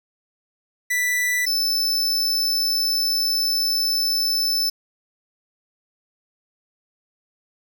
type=tone pair in turn; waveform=45% pulse; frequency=1975.5 / 5274 Hz; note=B6 / E8; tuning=0 / 0 cents; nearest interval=octave + perfect fourth; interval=1700 cents; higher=second; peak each=-19 dBFS; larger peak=neither; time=0.9-1.46 / 1.46-4.7 s; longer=second; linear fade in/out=10 ms; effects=none